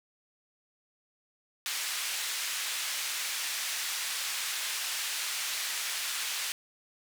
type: band-pass noise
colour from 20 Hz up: pink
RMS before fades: -34 dBFS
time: 1.66-6.52 s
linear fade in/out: 0 ms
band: 2000 to 12000 Hz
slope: 12 dB/octave
effects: none